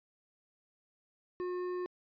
sine tone with hard clipping, 360.4 Hz, F#4, 45 cents flat, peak -36 dBFS, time 1.4-1.86 s, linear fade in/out 0 ms, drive 9 dB, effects resampled to 11025 Hz

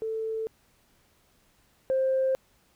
sine tone pair in turn, 443.2 / 527.1 Hz, A4 / C5, +13 / +13 cents, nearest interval minor third, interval 300 cents, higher second, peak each -28 / -21 dBFS, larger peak second, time 0.02-0.47 / 1.9-2.35 s, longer neither, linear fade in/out 0 ms, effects tanh soft clip ceiling -18 dBFS + pink hiss -65 dBFS RMS until 2.75 s

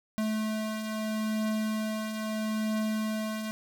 square beating tone pair, 216.2 / 216.97 Hz, A3 / A3, -30 / -24 cents, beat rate 0.77 Hz, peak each -39 / -30 dBFS, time 0.18-3.51 s, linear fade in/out 0 ms, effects none

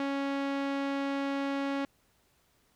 sawtooth tone with low-pass filter, 277.2 Hz, C#4, in tune, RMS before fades -32 dBFS, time 0-1.85 s, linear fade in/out 2 ms, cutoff 3200 Hz, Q 0.75, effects pink hiss -69 dBFS RMS until 2.75 s

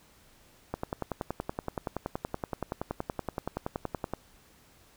click train, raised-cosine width 1 ms, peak -17 dBFS, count 37, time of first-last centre 0.74-4.136 s, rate 10.6 Hz, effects pink hiss -60 dBFS RMS until 4.96 s

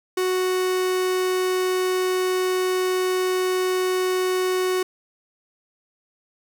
45% pulse tone, 369.6 Hz, F#4, 2 cents flat, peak -20 dBFS, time 0.17-4.83 s, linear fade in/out 5 ms, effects none

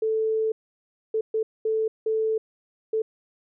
sine tone bursts at uneven times, 440 Hz, A4, in tune, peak -21 dBFS, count 6, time 0.02-0.52 / 1.14-1.21 / 1.34-1.43 / 1.65-1.88 / 2.06-2.38 / 2.93-3.02 s, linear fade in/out 5 ms, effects none

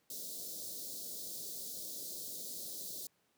white band-stop noise, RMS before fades -44 dBFS, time 0.1-3.07 s, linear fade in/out 2 ms, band 620 to 3800 Hz, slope 48 dB/octave, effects pink hiss -75 dBFS RMS until 3.37 s + high-pass 150 Hz 12 dB/octave

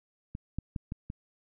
clicks, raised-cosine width 5 ms, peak -25 / -20 / -21 / -23 / -25 dBFS, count 5, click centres 0.351 / 0.586 / 0.762 / 0.921 / 1.101 s, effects none

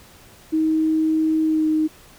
sine tone with pitch glide, 315.8 to 311.5 Hz, D#4 to D#4, +26 to +2 cents, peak -16 dBFS, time 0.52-1.88 s, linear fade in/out 20 ms, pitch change -24 cents, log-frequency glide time 1.43-1.66 s, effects pink hiss -48 dBFS RMS until 2.18 s

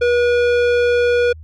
square tone, 483.4 Hz, B4, 37 cents flat, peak -13 dBFS, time 0.01-1.33 s, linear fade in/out 10 ms, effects added 79 Hz sine -34 dBFS peak until 1.43 s + low-pass 3000 Hz 12 dB/octave

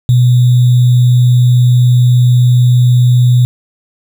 sine tone with sample-and-hold, 123.47 Hz, B2, in tune, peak -4 dBFS, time 0.09-3.45 s, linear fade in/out 0 ms, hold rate 3675 Hz, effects none

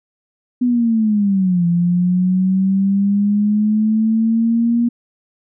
sine linear two-way sweep, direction down then up, 250 to 170.9 to 238 Hz, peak -12 dBFS, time 0.61-4.89 s, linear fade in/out 10 ms, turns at 1.66 s, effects none

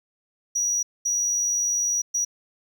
triangle tone bursts at uneven times, 5800 Hz, F#8, 35 cents flat, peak -20 dBFS, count 3, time 0.55-0.83 / 1.05-2.02 / 2.14-2.25 s, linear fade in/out 10 ms, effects none

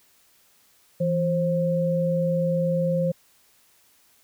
sine tone pair together, 166.94 / 530 Hz, E3 / C5, +22 / +22 cents, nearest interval octave + minor sixth, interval 2000 cents, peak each -23 / -23 dBFS, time 1-3.12 s, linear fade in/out 10 ms, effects white hiss -60 dBFS RMS until 4.23 s

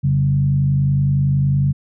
sine tone with frequency modulation, 138.59 Hz, C#3, in tune, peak -13 dBFS, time 0.03-1.73 s, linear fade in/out 20 ms, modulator 50.8 Hz, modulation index 0.6, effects none

